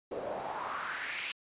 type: noise with band-pass filter sweep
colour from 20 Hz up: pink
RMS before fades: -38 dBFS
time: 0.11-1.32 s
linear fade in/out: 5 ms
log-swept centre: 460 to 2800 Hz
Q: 3.4
effects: resampled to 8000 Hz